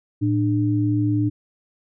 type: tone pair together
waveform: sine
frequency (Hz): 112.13 / 298.7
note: A2 / D4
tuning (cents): +33 / +29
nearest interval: octave + perfect fourth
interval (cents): 1696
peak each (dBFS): -20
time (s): 0.21-1.3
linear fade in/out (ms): 20
effects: none